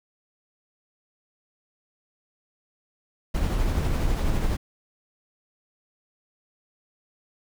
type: noise with tremolo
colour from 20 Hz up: brown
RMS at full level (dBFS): -22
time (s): 3.34-4.57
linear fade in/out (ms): 10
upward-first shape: triangle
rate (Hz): 12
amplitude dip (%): 35
effects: none